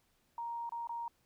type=tone with dropouts; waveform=sine; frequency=936 Hz; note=A#5; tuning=7 cents sharp; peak=-37 dBFS; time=0.38-1.08 s; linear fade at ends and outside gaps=2 ms; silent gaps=0.693-0.721 / 0.872-0.893 s; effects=pink hiss -74 dBFS RMS until 1.25 s